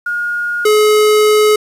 sine / square tone pair in turn, 1430 / 425.1 Hz, F6 / G#4, +41 / +40 cents, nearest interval octave + major sixth, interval 2101 cents, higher first, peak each -15 / -8 dBFS, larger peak second, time 0.06-0.65 / 0.65-1.56 s, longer second, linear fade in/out 5 ms, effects resampled to 32000 Hz + 7-bit

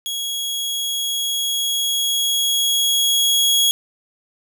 sawtooth tone with level ramp, 3322 Hz, G#7, in tune, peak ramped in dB -20 to -10 dBFS, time 0.06-3.71 s, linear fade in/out 0 ms, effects none

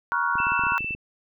sine chord, Gb major seventh, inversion first, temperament equal with one note detuned, 952.5 / 1108.7 / 1396.9 / 1480 Hz, Bb5 / Db6 / F6 / Gb6, +37 / 0 / 0 / 0 cents, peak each -27 dBFS, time 0.12-0.78 s, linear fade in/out 0 ms
clicks, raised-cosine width 3 ms, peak -25 dBFS, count 12, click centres 0.355 / 0.402 / 0.469 / 0.52 / 0.594 / 0.637 / 0.668 / 0.721 / 0.807 / 0.845 / 0.908 / 0.949 s
sine tone, 2657 Hz, E7, 13 cents sharp, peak -27 dBFS, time 0.38-0.95 s, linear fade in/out 10 ms
effects none

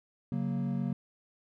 triangle chord, F# major, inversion second, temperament equal, 138.59 / 185 / 233.1 Hz, C#3 / F#3 / A#3, 0 / 0 / 0 cents, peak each -32 dBFS, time 0.32-0.93 s, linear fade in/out 2 ms, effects none

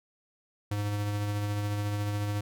square tone with tremolo, 103.2 Hz, G#2, 10 cents flat, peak -28 dBFS, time 0.71-2.41 s, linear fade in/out 5 ms, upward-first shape triangle, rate 14 Hz, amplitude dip 30%, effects none

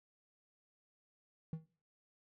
triangle tone with exponential decay, 159.6 Hz, D#3, 44 cents sharp, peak -33 dBFS, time 1.53-1.66 s, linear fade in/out 2 ms, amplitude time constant 28 ms, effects noise-tail reverb RT60 0.4 s tail -19 dB re dry

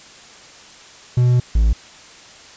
triangle tone pair in turn, 123.47 / 55 Hz, B2 / A1, 0 / 0 cents, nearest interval octave + major second, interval 1400 cents, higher first, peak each -9 dBFS, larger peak neither, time 1.17-1.4 / 1.55-1.73 s, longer first, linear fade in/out 5 ms, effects white hiss -42 dBFS RMS until 2.56 s + resampled to 16000 Hz

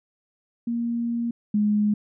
sine tone pair in turn, 234.8 / 209.2 Hz, A#3 / G#3, +13 / +13 cents, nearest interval major second, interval 200 cents, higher first, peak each -23 / -18 dBFS, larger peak second, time 0.67-1.31 / 1.54-1.94 s, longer first, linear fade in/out 5 ms, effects none

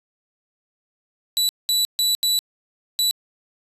sawtooth tone bursts at uneven times, 3951 Hz, B7, in tune, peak -14 dBFS, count 5, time 1.37-1.49 / 1.69-1.85 / 1.99-2.15 / 2.23-2.39 / 2.99-3.11 s, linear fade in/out 0 ms, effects resampled to 32000 Hz

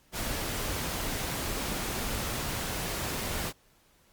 pink noise, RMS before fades -33 dBFS, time 0.12-3.53 s, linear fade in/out 50 ms, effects pink hiss -64 dBFS RMS until 4.12 s + Opus 48 kbps

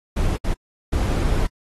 brown noise bursts at uneven times, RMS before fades -20 dBFS, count 3, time 0.16-0.37 / 0.44-0.54 / 0.92-1.47 s, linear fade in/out 10 ms, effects AAC 32 kbps

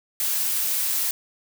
blue noise, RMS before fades -24 dBFS, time 0.2-1.11 s, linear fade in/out 2 ms, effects none

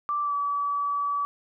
sine tone with pitch glide, 1172 to 1146.6 Hz, D6 to D6, -4 to -42 cents, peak -24 dBFS, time 0.09-1.25 s, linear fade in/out 0 ms, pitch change -38 cents, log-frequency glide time 0.22-0.34 s, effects none

